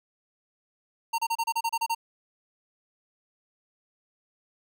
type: tone bursts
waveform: square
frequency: 918 Hz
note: A#5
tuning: 27 cents flat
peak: -25 dBFS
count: 10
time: 1.13-1.949 s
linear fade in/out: 10 ms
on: 54 ms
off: 31 ms
effects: none